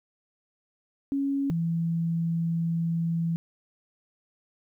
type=tone pair in turn; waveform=sine; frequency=277.2 / 166.53 Hz; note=C#4 / E3; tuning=0 / +18 cents; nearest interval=major sixth; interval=882 cents; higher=first; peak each=-24 dBFS; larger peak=neither; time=1.12-1.5 / 1.5-3.36 s; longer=second; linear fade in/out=0 ms; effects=11-bit